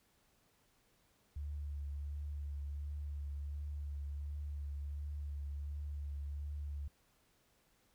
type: tone with vibrato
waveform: sine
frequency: 72.3 Hz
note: D2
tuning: 27 cents flat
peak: -39 dBFS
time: 1.36-6.88 s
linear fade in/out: 5 ms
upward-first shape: triangle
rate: 1.4 Hz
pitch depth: 27 cents each way
effects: pink hiss -73 dBFS RMS until 7.94 s